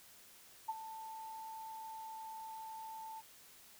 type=tone with ADSR envelope; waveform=sine; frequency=886 Hz; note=A5; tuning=12 cents sharp; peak=-33 dBFS; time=0.68-3.22 s; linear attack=13 ms; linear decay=33 ms; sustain=-12 dB; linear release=34 ms; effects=white hiss -60 dBFS RMS until 3.79 s